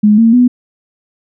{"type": "tone with pitch steps", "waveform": "sine", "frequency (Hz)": [210, 227.7, 246.9], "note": ["G#3", "A#3", "B3"], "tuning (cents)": [19, -40, 0], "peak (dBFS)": -4, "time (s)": [0.03, 0.48], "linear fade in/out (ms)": 10, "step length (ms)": 150, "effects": []}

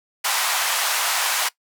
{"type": "band-pass noise", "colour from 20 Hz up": "pink", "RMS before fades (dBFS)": -22, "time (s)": [0.24, 1.49], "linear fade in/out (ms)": 10, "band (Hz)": [800, 15000], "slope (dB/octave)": 24, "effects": ["noise-tail reverb RT60 0.1 s tail -20 dB re dry"]}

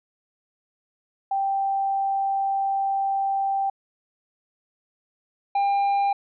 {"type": "tone pair in turn", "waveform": ["sine", "triangle"], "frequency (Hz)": [784, 799.1], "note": ["G5", "G5"], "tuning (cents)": [0, 33], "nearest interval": "unison", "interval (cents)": 33, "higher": "second", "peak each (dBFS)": [-21, -17], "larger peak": "second", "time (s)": [[1.31, 3.7], [5.55, 6.13]], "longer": "first", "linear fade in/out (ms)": 5, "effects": ["resampled to 11025 Hz"]}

